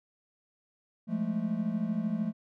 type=tone cluster; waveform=triangle; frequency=173.4 / 207.3 / 220.4 Hz; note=F3 / G#3 / A3; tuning=-12 / -3 / +3 cents; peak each=-33 / -32 / -29 dBFS; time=1.07-2.33 s; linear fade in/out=50 ms; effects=none